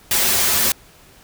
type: noise with comb filter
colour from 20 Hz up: white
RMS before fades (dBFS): -17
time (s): 0.11-0.72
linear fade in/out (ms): 2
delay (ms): 6.5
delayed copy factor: -1
effects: pink hiss -48 dBFS RMS until 1.23 s